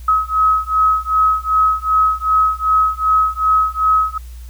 sine beating tone pair, 1276 / 1278.6 Hz, D#6 / D#6, +43 / +47 cents, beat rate 2.6 Hz, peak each -15 dBFS, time 0.08-4.18 s, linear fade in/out 5 ms, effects added 60 Hz sine -30 dBFS peak until 4.49 s + white hiss -48 dBFS RMS until 4.49 s

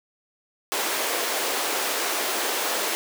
pink high-pass noise, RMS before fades -26 dBFS, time 0.72-2.95 s, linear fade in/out 0 ms, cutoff 360 Hz, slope 24 dB/octave, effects none

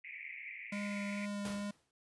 white band-pass noise, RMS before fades -47 dBFS, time 0.04-1.26 s, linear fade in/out 5 ms, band 2000 to 2400 Hz, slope 96 dB/octave
square tone with vibrato, 203.3 Hz, G#3, 37 cents flat, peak -38 dBFS, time 0.72-1.71 s, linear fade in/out 5 ms, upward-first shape sine, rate 2.3 Hz, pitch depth 10 cents each way
pink noise with exponential decay, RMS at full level -42 dBFS, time 1.45-1.91 s, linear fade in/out 2 ms, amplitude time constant 98 ms
effects high-pass 80 Hz 12 dB/octave + resampled to 24000 Hz

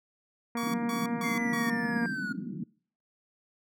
harmonic tone, 235.4 Hz, A#3, 17 cents sharp, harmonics 1 / 2 / 3 / 4 / 5 / 6 / 7 / 8 / 9 / 10, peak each -31 / -39 / -42 / -40 / -47 / -48 / -48 / -48 / -51 / -52 dBFS, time 0.55-2.06 s, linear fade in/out 2 ms
sawtooth tone bursts, 1135 Hz, C#6, 41 cents sharp, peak -31 dBFS, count 4, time 0.57-1.7 s, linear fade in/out 2 ms, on 170 ms, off 150 ms
white band-pass noise, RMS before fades -36 dBFS, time 0.63-2.64 s, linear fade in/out 5 ms, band 160 to 280 Hz, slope 48 dB/octave
triangle linear sweep, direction down, 2126 to 1425 Hz, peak -31 dBFS, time 1.23-2.33 s, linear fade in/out 10 ms
effects noise-tail reverb RT60 0.5 s tail -24 dB re dry

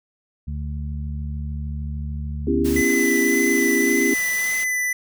harmonic tone, 73.42 Hz, D2, in tune, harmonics 1 / 2 / 3, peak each -26 / -32 / -36 dBFS, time 0.47-2.82 s, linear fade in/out 10 ms
sine chord, C# half-diminished seventh, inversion third, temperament just, 249.5 / 277.2 / 332.6 / 399.1 Hz, B3 / C#4 / E4 / G4, +18 / 0 / +16 / +31 cents, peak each -23 dBFS, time 2.47-4.14 s, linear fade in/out 5 ms
white noise, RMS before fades -33 dBFS, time 2.64-4.65 s, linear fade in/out 20 ms
square tone with vibrato, 2005 Hz, B6, 26 cents sharp, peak -21 dBFS, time 2.76-4.93 s, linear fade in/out 5 ms, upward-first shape sine, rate 1.8 Hz, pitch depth 14 cents each way
effects none

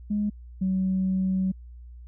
sine tone pair in turn, 207.7 / 188.35 Hz, G#3 / F#3, 0 / +31 cents, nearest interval major second, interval 169 cents, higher first, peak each -22 / -21 dBFS, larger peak second, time 0.1-0.3 / 0.61-1.52 s, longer second, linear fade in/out 10 ms, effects tanh soft clip ceiling -17 dBFS + added 60 Hz sine -41 dBFS peak until 2.07 s

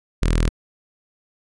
sawtooth tone with notch filter, 40.71 Hz, E1, 21 cents flat, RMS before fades -18 dBFS, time 0.22-0.49 s, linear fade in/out 0 ms, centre 780 Hz, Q 1.4, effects resampled to 24000 Hz

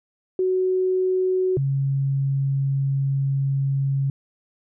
sine tone pair in turn, 371.7 / 137.12 Hz, F#4 / C#3, +8 / -18 cents, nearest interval octave + perfect fourth, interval 1726 cents, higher first, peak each -18 / -19 dBFS, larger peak first, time 0.39-1.57 / 1.57-4.1 s, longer second, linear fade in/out 2 ms, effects none

